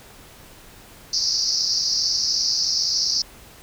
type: band-pass noise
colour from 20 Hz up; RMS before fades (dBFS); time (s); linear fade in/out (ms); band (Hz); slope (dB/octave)
white; -22; 1.13-3.22; 2; 4500 to 5700; 96
effects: pink hiss -46 dBFS RMS until 3.62 s